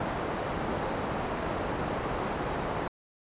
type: low-pass noise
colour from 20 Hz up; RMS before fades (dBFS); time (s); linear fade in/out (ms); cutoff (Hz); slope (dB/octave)
white; -32; 0-2.88; 5; 890; 12
effects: resampled to 8000 Hz